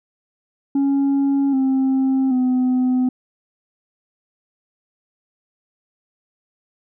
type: tone with pitch steps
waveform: sine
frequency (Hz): 277.2 / 265.3 / 253.9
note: C#4 / C4 / B3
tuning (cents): 0 / +24 / +48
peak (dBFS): -12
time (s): 0.75-3.09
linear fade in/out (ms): 5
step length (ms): 780
effects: tanh soft clip ceiling -14 dBFS